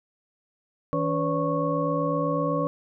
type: tone cluster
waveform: sine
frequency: 161.6 / 284.8 / 501 / 569 / 1103 Hz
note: E3 / C#4 / B4 / C#5 / C#6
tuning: -34 / +47 / +25 / +45 / -9 cents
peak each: -29 dBFS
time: 0.93-2.67 s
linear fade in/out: 0 ms
effects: none